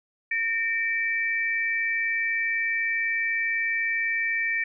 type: tone pair together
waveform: sine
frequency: 1826 / 2320 Hz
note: A#6 / D7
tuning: -36 / -22 cents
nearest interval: major third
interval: 414 cents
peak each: -26 dBFS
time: 0.31-4.64 s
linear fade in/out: 5 ms
effects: none